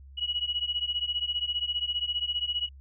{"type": "beating tone pair", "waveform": "sine", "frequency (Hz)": [2912, 2927], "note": ["F#7", "F#7"], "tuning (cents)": [-28, -19], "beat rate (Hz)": 15, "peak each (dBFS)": [-30, -31], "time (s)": [0.17, 2.69], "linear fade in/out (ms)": 20, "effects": ["added 68 Hz sine -46 dBFS peak until 2.8 s"]}